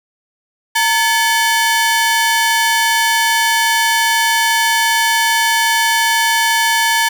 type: ring-modulated tone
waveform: sawtooth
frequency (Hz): 1318.5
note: E6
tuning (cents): 0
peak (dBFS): -5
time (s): 0.75-7.09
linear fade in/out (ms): 10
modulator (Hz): 403
effects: none